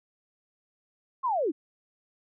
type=linear sweep; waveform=sine; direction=down; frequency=1100 to 261.5 Hz; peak=-24 dBFS; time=1.23-1.52 s; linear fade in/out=20 ms; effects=none